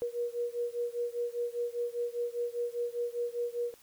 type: beating tone pair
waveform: sine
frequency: 476.1 / 481.1 Hz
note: A#4 / B4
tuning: +37 / -45 cents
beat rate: 5 Hz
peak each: -34 / -35 dBFS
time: 0.02-3.74 s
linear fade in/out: 0 ms
effects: white hiss -60 dBFS RMS until 3.82 s